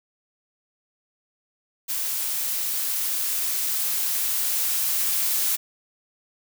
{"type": "noise with level ramp", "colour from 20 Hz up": "blue", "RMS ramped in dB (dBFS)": [-27, -23], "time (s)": [1.88, 5.57], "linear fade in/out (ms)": 20, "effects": []}